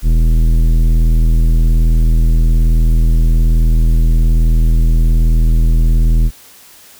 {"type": "tone with tanh clipping", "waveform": "triangle", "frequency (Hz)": 40.59, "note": "E1", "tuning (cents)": -26, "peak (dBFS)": -9, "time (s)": [0.02, 6.31], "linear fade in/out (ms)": 50, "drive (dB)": 17, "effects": ["white hiss -41 dBFS RMS until 6.99 s"]}